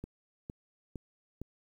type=click train; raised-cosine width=3 ms; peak=-27 dBFS; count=4; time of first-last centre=0.04-1.416 s; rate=2.18 Hz; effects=10-bit